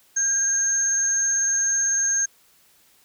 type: tone pair together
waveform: sine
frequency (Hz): 1602 / 6408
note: G6 / G8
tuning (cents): +37 / +37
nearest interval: 2 octaves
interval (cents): 2400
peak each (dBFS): -30 / -19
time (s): 0.16-2.26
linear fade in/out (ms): 10
effects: white hiss -58 dBFS RMS until 3.04 s